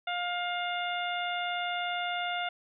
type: harmonic tone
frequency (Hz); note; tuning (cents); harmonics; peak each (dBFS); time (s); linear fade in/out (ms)
707; F5; +21; 1 / 2 / 3 / 4 / 5; -33 / -36 / -38 / -39 / -40; 0.07-2.49; 5
effects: none

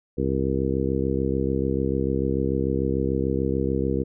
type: harmonic tone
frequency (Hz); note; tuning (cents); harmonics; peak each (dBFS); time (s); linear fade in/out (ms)
66.8; C2; +36; 1 / 2 / 3 / 4 / 5 / 6 / 7; -29 / -29 / -29 / -29 / -29 / -29 / -29; 0.17-4.04; 20
effects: none

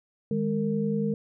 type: tone cluster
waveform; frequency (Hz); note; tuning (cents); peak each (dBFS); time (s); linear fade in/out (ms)
sine; 157.2 / 207.7 / 457.5; D#3 / G#3 / A#4; +18 / 0 / -32; -31 / -26 / -30; 0.31-1.14; 2
effects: none

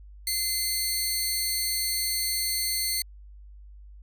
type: tone pair together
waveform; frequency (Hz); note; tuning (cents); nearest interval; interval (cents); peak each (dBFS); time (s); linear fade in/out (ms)
15% pulse; 2063 / 4420; C7 / C#8; -25 / -6; octave + minor second; 1319; -26 / -20; 0.27-3.02; 2
effects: added 50 Hz sine -44 dBFS peak until 4.02 s

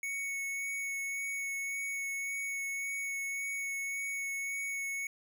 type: tone with vibrato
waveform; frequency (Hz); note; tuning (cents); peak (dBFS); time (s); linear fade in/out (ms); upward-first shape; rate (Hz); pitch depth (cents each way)
square; 2217; C#7; 0; -35; 0.03-5.07; 2; sine; 1.8; 10
effects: none

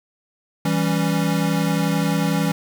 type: chord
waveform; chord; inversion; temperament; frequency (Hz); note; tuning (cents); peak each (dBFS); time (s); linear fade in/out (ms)
square; C# diminished; first; equal; 164.81 / 196 / 277.2; E3 / G3 / C#4; 0 / 0 / 0; -21 / -24 / -25; 0.65-2.52; 5
effects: 7-bit

